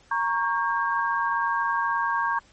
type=chord; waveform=sine; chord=G diminished; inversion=first; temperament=equal with one note detuned; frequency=932.3 / 1108.7 / 1605.6 Hz; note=Bb5 / Db6 / G6; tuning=0 / 0 / +41 cents; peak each=-26 / -26 / -27 dBFS; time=0.11-2.39 s; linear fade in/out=5 ms; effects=pink hiss -57 dBFS RMS until 2.52 s + MP3 32 kbps